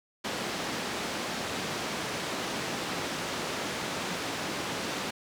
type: band-pass noise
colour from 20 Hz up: pink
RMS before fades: -34 dBFS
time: 0.24-5.11 s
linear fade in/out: 10 ms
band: 190 to 6100 Hz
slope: 12 dB/octave
effects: none